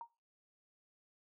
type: tone with exponential decay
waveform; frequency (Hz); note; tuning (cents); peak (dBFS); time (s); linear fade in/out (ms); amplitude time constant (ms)
sine; 932.3; A#5; 0; -39; 0.01-0.1; 1; 19
effects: noise-tail reverb RT60 0.3 s tail -20 dB re dry